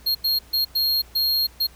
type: tone bursts at uneven times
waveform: square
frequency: 4247 Hz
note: C8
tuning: 25 cents sharp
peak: -19 dBFS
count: 6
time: 0.06-0.15 / 0.24-0.39 / 0.53-0.65 / 0.75-1.02 / 1.15-1.47 / 1.6-1.67 s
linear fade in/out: 10 ms
effects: added 60 Hz sine -48 dBFS peak until 1.75 s + pink hiss -51 dBFS RMS until 1.75 s